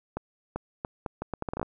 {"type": "accelerating click train", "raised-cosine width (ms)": 1, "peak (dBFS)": -17, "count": 13, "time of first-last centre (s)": [0.17, 1.63], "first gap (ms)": 390, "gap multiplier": 0.74, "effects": []}